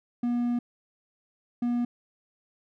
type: tone bursts at uneven times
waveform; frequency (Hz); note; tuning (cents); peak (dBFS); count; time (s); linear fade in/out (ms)
triangle; 240.8; B3; -44; -22; 2; 0.23-0.59 / 1.62-1.85; 5
effects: none